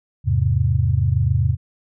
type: chord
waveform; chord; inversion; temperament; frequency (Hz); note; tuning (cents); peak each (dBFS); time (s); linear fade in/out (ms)
sine; E augmented; none; equal; 82.41 / 103.83 / 130.81; E2 / G#2 / B#2; 0 / 0 / 0; -20 / -19 / -19; 0.24-1.57; 50
effects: none